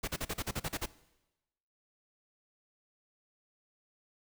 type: noise bursts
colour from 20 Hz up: pink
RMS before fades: -35 dBFS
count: 10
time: 0.03-0.861 s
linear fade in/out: 10 ms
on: 48 ms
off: 39 ms
effects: noise-tail reverb RT60 1.0 s tail -19 dB re dry